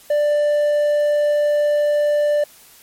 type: tone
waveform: triangle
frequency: 590 Hz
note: D5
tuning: 8 cents sharp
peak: -12 dBFS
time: 0.1-2.44 s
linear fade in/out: 5 ms
effects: white hiss -47 dBFS RMS until 2.82 s + MP3 64 kbps